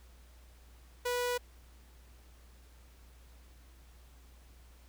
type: tone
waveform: sawtooth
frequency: 490 Hz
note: B4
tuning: 14 cents flat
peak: -27 dBFS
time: 1.05-1.38 s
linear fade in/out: 10 ms
effects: added 60 Hz sine -55 dBFS peak until 4.88 s + pink hiss -64 dBFS RMS until 4.88 s